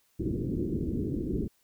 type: low-pass noise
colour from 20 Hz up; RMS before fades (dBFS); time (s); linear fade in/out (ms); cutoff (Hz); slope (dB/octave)
white; -31; 0.19-1.48; 10; 390; 48
effects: white hiss -69 dBFS RMS until 1.63 s